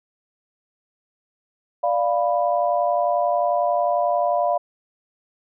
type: chord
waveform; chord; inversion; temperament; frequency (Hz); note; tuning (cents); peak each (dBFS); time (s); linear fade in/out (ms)
sine; B diminished; first; equal; 587.3 / 698.5 / 987.8; D5 / F5 / B5; 0 / 0 / 0; -22 / -20 / -26; 1.83-4.58; 10
effects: none